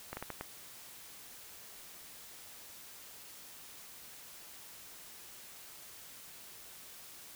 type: slowing click train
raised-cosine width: 0.5 ms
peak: -24 dBFS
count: 5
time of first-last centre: 0.13-0.41 s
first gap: 40 ms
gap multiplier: 1.39
effects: white hiss -52 dBFS RMS until 7.35 s